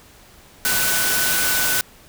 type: tone in noise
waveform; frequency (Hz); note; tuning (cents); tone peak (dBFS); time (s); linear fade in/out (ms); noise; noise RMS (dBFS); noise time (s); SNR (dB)
sine; 1498; F#6; +21; -24; 0.65-1.81; 0; white; -20; 0.65-1.81; -7
effects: pink hiss -48 dBFS RMS until 2.08 s